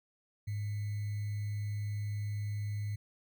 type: tone with sample-and-hold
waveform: sine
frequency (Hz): 103.83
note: G#2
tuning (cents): 0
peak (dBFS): -33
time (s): 0.47-2.96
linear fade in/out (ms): 10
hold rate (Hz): 2100
effects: none